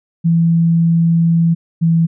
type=tone pair in turn; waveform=sine; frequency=166.8 / 165.36 Hz; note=E3 / E3; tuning=+21 / +6 cents; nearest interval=unison; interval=15 cents; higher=first; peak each=-9 dBFS; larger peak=neither; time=0.24-1.55 / 1.81-2.07 s; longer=first; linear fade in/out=20 ms; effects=none